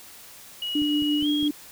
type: tone with pitch glide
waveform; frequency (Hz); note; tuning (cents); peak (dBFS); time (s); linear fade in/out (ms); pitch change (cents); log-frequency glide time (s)
sine; 2904 to 3279; F#7 to G#7; -33 to -23; -27; 0.62-1.48; 2; +210; 1.2-1.27
type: tone with tremolo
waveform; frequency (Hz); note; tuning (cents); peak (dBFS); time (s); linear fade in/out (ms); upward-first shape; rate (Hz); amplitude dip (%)
sine; 295.8; D4; +13; -20; 0.75-1.51; 5; triangle; 5.9; 30
type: click train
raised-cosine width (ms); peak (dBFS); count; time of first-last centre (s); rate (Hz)
3; -26; 4; 0.82-1.429; 4.93
effects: white hiss -46 dBFS RMS until 1.71 s